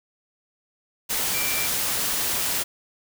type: tone in noise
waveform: sine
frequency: 2349 Hz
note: D7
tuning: in tune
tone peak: -30 dBFS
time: 1.33-1.68 s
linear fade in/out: 20 ms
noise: white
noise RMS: -25 dBFS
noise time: 1.09-2.64 s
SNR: -8 dB
effects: none